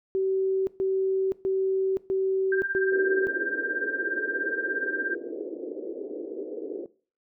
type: tone bursts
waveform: sine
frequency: 382.6 Hz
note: G4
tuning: 42 cents flat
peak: -22 dBFS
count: 5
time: 0.15-3.27 s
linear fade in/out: 0 ms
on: 520 ms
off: 130 ms
type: tone with tremolo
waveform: sine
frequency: 1583 Hz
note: G6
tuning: 17 cents sharp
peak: -24 dBFS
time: 2.52-5.15 s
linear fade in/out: 2 ms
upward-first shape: sine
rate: 17 Hz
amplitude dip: 75%
type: band-pass noise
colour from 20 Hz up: pink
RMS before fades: -35 dBFS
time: 2.92-6.86 s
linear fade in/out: 2 ms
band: 310 to 490 Hz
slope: 48 dB/octave
effects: noise-tail reverb RT60 0.4 s tail -19 dB re dry